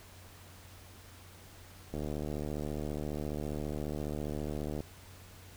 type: click train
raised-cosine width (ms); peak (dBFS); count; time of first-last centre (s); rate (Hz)
2; -24; 215; 1.94-4.805; 74.7
effects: added 91 Hz sine -54 dBFS peak until 5.56 s + pink hiss -55 dBFS RMS until 5.56 s